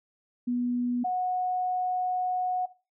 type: tone pair in turn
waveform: sine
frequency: 244.4 / 732.4 Hz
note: B3 / F#5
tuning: -18 / -18 cents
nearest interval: octave + perfect fifth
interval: 1900 cents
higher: second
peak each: -25 dBFS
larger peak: neither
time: 0.47-1.04 / 1.04-2.66 s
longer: second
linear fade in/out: 10 ms
effects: noise-tail reverb RT60 0.3 s tail -17 dB re dry